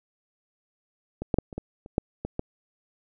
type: clicks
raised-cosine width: 2 ms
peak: -18 / -9 / -8 / -26 / -18 / -29 / -8 / -17 / -14 dBFS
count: 9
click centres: 1.22 / 1.342 / 1.386 / 1.528 / 1.58 / 1.861 / 1.981 / 2.25 / 2.394 s
effects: none